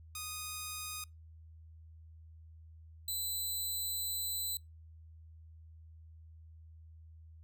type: tone pair in turn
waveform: 5% pulse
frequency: 1241 / 4004 Hz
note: D#6 / B7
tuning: -5 / +23 cents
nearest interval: octave + minor sixth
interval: 2028 cents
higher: second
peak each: -28 dBFS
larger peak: neither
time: 0.15-1.04 / 3.08-4.57 s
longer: second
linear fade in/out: 2 ms
effects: noise-tail reverb RT60 0.2 s tail -25 dB re dry + added 80 Hz sine -52 dBFS peak until 7.43 s